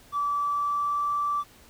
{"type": "tone with pitch glide", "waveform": "triangle", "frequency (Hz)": [1155, 1164.4], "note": ["D6", "D6"], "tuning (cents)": [-29, -15], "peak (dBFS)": -20, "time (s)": [0.12, 1.44], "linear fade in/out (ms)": 50, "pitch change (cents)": 14, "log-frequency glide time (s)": [0.28, 1.13], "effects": ["tanh soft clip ceiling -22 dBFS", "pink hiss -54 dBFS RMS until 1.69 s"]}